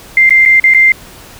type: tone with dropouts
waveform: sine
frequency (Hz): 2093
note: C7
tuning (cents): 0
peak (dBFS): -3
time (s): 0.17-0.92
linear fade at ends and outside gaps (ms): 2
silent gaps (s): 0.294-0.306 / 0.453-0.459 / 0.599-0.64 / 0.738-0.746
effects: pink hiss -35 dBFS RMS until 1.39 s